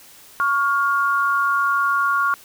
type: tone pair together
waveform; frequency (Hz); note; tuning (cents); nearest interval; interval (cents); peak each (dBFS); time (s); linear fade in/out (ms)
sine; 1114.8 / 1409; C#6 / F6; +9 / +15; major third; 406; -19; 0.4-2.34; 0
effects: white hiss -46 dBFS RMS until 2.44 s